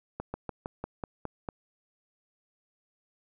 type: slowing click train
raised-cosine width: 1 ms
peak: -20 dBFS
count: 8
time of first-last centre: 0.2-1.488 s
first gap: 140 ms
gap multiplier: 1.09
effects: none